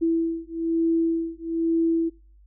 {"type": "beating tone pair", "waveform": "sine", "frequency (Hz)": [329.6, 330.7], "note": ["E4", "E4"], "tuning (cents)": [0, 6], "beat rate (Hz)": 1.1, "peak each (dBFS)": -24, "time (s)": [0.01, 2.1], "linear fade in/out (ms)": 20, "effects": ["noise-tail reverb RT60 0.4 s tail -25 dB re dry", "added 50 Hz sine -50 dBFS peak until 2.46 s"]}